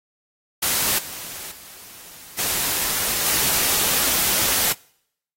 white noise with level steps, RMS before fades -20 / -34 / -42 / -23 / -20 dBFS, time 0.62-4.73 s, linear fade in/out 10 ms, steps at 0.98 / 1.51 / 2.38 / 3.25 s, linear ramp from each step 10 ms, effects noise-tail reverb RT60 0.7 s tail -25 dB re dry + AAC 48 kbps

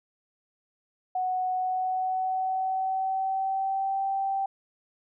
sine tone with pitch glide, 740 to 779.5 Hz, F#5 to G5, 0 to -10 cents, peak -25 dBFS, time 1.15-4.46 s, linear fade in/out 5 ms, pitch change +90 cents, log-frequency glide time 1.54-4.03 s, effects none

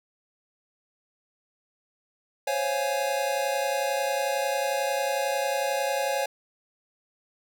square chord, Db major seventh, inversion third, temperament equal, 523.3 / 554.4 / 698.5 / 830.6 Hz, C5 / Db5 / F5 / Ab5, 0 / 0 / 0 / 0 cents, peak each -33 / -29 / -34 / -31 dBFS, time 2.47-6.26 s, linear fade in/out 5 ms, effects none

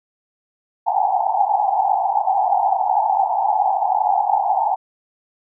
white band-pass noise, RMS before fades -18 dBFS, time 0.86-4.76 s, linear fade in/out 20 ms, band 730 to 870 Hz, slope 96 dB/octave, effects none

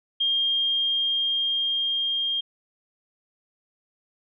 sine tone with level ramp, 3215 Hz, G7, 43 cents sharp, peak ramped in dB -20 to -23 dBFS, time 0.2-2.41 s, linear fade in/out 10 ms, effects none

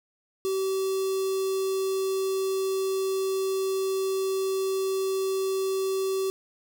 square tone with notch filter, 383.6 Hz, G4, 37 cents flat, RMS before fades -27 dBFS, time 0.45-6.3 s, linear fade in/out 0 ms, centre 1800 Hz, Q 0.58, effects none

